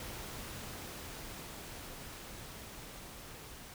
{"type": "noise with level ramp", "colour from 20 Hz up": "pink", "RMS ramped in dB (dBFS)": [-44, -50], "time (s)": [0, 3.74], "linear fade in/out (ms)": 2, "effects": []}